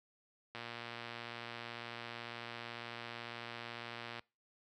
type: click train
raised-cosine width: 0.3 ms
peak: -28 dBFS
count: 431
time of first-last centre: 0.55-4.194 s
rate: 118 Hz
effects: noise-tail reverb RT60 0.3 s tail -25 dB re dry + high-pass 60 Hz 12 dB/octave